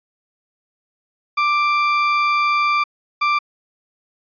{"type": "tone bursts at uneven times", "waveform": "30% pulse", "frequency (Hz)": 1178, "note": "D6", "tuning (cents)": 5, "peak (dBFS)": -12, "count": 2, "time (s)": [[1.37, 2.84], [3.21, 3.39]], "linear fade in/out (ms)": 10, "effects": ["resampled to 11025 Hz"]}